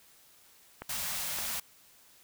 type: clicks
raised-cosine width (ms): 0.5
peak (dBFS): -24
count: 2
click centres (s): 0.82 / 1.387
type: band-stop noise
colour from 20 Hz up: white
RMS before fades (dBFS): -35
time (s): 0.89-1.6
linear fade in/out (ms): 5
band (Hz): 250 to 540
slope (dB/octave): 48
effects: white hiss -60 dBFS RMS until 2.23 s